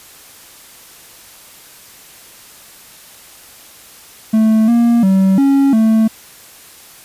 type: tone with pitch steps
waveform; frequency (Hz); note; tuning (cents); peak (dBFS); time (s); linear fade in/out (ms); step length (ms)
triangle; 219.6 / 235.4 / 191.4 / 275.7 / 221.3; A3 / A#3 / G3 / C#4 / A3; -3 / +17 / -41 / -9 / +10; -6; 4.33-6.08; 10; 350
effects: white hiss -40 dBFS RMS until 7.04 s + resampled to 32000 Hz